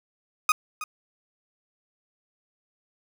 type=tone with echo; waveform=30% pulse; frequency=1244.5 Hz; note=D#6; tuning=in tune; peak=-14 dBFS; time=0.49-0.52 s; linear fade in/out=2 ms; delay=320 ms; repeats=1; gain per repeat=-14 dB; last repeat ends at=0.84 s; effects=none